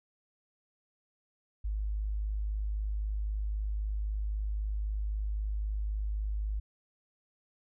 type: tone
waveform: sine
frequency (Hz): 51.91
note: G#1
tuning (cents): 0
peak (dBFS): -30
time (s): 1.64-6.6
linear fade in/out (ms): 10
effects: none